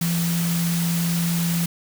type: tone in noise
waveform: sine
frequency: 169.8 Hz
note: F3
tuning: 48 cents flat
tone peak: -20 dBFS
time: 0.01-1.66 s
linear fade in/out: 5 ms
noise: white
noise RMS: -29 dBFS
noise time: 0.01-1.66 s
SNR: +6 dB
effects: none